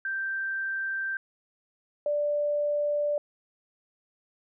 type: tone pair in turn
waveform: sine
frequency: 1568 / 587.3 Hz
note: G6 / D5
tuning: 0 / 0 cents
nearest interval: octave + perfect fourth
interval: 1700 cents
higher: first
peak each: -28 / -24 dBFS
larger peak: second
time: 0.05-1.17 / 2.06-3.18 s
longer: neither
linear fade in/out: 2 ms
effects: none